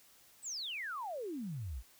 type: exponential sweep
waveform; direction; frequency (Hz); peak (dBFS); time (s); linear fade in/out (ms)
sine; down; 8420 to 51.91; -38; 0.42-1.83; 50
effects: white hiss -63 dBFS RMS until 1.99 s